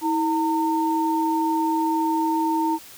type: tone pair together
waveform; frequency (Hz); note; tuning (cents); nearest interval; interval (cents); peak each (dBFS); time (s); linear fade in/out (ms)
sine; 322.1 / 911; E4 / A#5; -40 / -40; octave + tritone; 1800; -22; 0.01-2.79; 50
effects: white hiss -44 dBFS RMS until 2.97 s